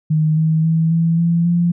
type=tone with pitch steps; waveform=sine; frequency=155.56 / 158.83 / 162.17 / 165.57 / 169.05 / 172.6 Hz; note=D#3 / D#3 / E3 / E3 / E3 / F3; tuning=0 / +36 / -28 / +8 / +44 / -20 cents; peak=-12 dBFS; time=0.1-1.72 s; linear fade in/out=10 ms; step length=270 ms; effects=none